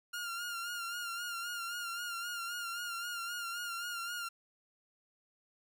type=tone with vibrato; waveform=sawtooth; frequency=1403 Hz; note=F6; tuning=8 cents sharp; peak=-34 dBFS; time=0.13-4.29 s; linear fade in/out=10 ms; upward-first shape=sine; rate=3.8 Hz; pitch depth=45 cents each way; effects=none